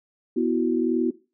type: chord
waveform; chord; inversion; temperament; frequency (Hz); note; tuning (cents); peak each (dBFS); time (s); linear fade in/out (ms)
sine; B suspended fourth; none; just; 246.9 / 329.3 / 370.4; B3 / E4 / F#4; 0 / -2 / +2; -24; 0.36-1.11; 10
effects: noise-tail reverb RT60 0.3 s tail -18 dB re dry